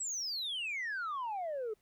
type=exponential sweep; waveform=sine; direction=down; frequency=8010 to 415.3 Hz; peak=-33 dBFS; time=0-1.74 s; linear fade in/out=10 ms; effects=tanh soft clip ceiling -33 dBFS + pink hiss -75 dBFS RMS until 1.81 s